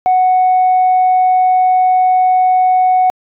sine tone, 740 Hz, F#5, in tune, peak -6 dBFS, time 0.06-3.1 s, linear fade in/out 0 ms, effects tanh soft clip ceiling -5 dBFS

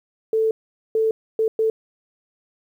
sine tone bursts at uneven times, 442.4 Hz, A4, 9 cents sharp, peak -16 dBFS, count 4, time 0.33-0.51 / 0.95-1.11 / 1.39-1.48 / 1.59-1.7 s, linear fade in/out 2 ms, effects 9-bit

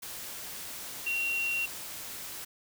sine tone in noise, 2746 Hz, F7, 30 cents flat, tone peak -28 dBFS, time 1.06-1.66 s, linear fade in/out 10 ms, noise white, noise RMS -41 dBFS, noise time 0.02-2.45 s, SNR +10 dB, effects none

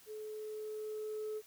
sine tone with level ramp, 429.6 Hz, A4, 41 cents flat, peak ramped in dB -42 to -35 dBFS, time 0.06-1.42 s, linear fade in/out 50 ms, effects tanh soft clip ceiling -35 dBFS + white hiss -61 dBFS RMS until 1.46 s

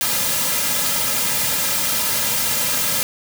white noise with comb filter, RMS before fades -20 dBFS, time 0.01-3.03 s, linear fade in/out 0 ms, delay 2.7 ms, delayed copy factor -0.75, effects none

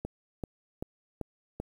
click train, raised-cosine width 2 ms, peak -21 dBFS, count 5, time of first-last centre 0.05-1.6 s, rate 2.58 Hz, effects 9-bit

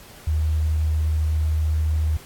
sine tone, 77.78 Hz, D#2, in tune, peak -18 dBFS, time 0.27-2.17 s, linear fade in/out 5 ms, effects pink hiss -45 dBFS RMS until 2.25 s + AAC 64 kbps

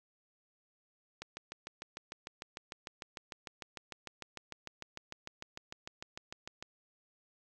click train, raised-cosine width 0.2 ms, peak -25 dBFS, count 37, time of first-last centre 1.22-6.625 s, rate 6.66 Hz, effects none

